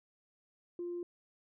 sine tone, 349.2 Hz, F4, in tune, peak -36 dBFS, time 0.79-1.03 s, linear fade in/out 2 ms, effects tanh soft clip ceiling -32 dBFS

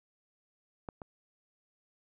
clicks, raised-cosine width 1 ms, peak -25 / -29 dBFS, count 2, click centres 0.888 / 1.018 s, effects none

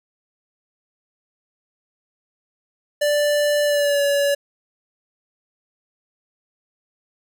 square tone with pitch glide, 587.3 to 568.3 Hz, D5 to C#5, 0 to +43 cents, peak -17 dBFS, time 3.01-4.35 s, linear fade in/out 10 ms, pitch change -57 cents, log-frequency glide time 3.64-4.02 s, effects none

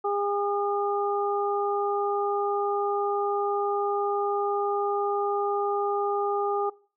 harmonic tone, 406 Hz, G#4, 39 cents flat, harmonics 1 / 2 / 3, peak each -27 / -28 / -31 dBFS, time 0.04-6.7 s, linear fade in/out 10 ms, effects noise-tail reverb RT60 0.4 s tail -21 dB re dry

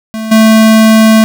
square tone with level steps, 220.4 Hz, A3, 3 cents sharp, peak -17 / -3 dBFS, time 0.14-1.24 s, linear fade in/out 0 ms, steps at 0.31 s, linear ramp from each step 10 ms, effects 7-bit

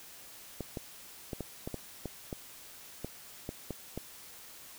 clicks, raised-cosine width 2 ms, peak -23 dBFS, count 12, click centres 0.607 / 0.772 / 1.332 / 1.407 / 1.675 / 1.743 / 2.057 / 2.328 / 3.046 / 3.491 / 3.707 / 3.976 s, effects white hiss -51 dBFS RMS until 4.78 s

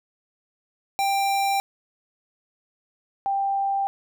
square / sine tone pair in turn, 789 / 789 Hz, G5 / G5, +11 / +11 cents, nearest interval unison, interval 0 cents, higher neither, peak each -21 dBFS, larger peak neither, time 0.99-1.6 / 3.26-3.87 s, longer neither, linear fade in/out 0 ms, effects none

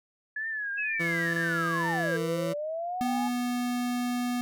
sine tone with vibrato, 1702 Hz, G#6, 42 cents sharp, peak -30 dBFS, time 0.36-2.17 s, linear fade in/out 5 ms, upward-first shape triangle, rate 2.1 Hz, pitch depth 110 cents each way
sine linear two-way sweep, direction down then up, 2637 to 446.4 to 845 Hz, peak -30 dBFS, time 0.77-3.29 s, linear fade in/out 20 ms, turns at 2.17 s
20% pulse tone with pitch glide, 168.1 to 166.84 Hz, E3 to E3, +34 to +21 cents, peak -25 dBFS, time 0.99-2.54 s, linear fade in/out 20 ms, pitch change -13 cents, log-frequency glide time 1.3-1.57 s
square tone, 245 Hz, B3, 14 cents flat, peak -28 dBFS, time 3.01-4.41 s, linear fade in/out 0 ms
effects none

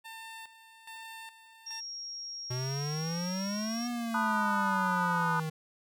15% pulse tone with tremolo, 898 Hz, A5, 35 cents sharp, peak -37 dBFS, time 0.04-1.81 s, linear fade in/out 20 ms, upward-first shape square, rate 1.2 Hz, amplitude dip 70%
sine tone, 5590 Hz, F8, 1 cent sharp, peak -38 dBFS, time 1.66-3.88 s, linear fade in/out 10 ms
square exponential two-way sweep, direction up then down, 122.8 to 243.1 to 155.8 Hz, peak -33 dBFS, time 2.5-5.5 s, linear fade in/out 10 ms, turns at 3.88 s
sine chord, B dominant seventh, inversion third, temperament just, 889 / 987.8 / 1234.7 / 1481.6 Hz, A5 / B5 / D#6 / F#6, +18 / 0 / -14 / +2 cents, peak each -33 dBFS, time 4.14-5.4 s, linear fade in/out 5 ms
effects none

